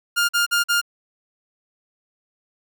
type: tone bursts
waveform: sawtooth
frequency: 1408 Hz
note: F6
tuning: 14 cents sharp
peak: -13 dBFS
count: 4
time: 0.16-0.815 s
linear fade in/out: 20 ms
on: 130 ms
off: 45 ms
effects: none